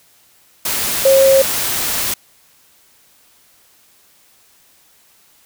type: tone in noise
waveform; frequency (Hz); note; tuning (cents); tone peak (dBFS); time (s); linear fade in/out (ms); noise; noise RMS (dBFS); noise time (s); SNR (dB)
sine; 539; C#5; -49; -7; 1.05-1.42; 5; white; -19; 0.65-2.14; +9
effects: white hiss -52 dBFS RMS until 5.45 s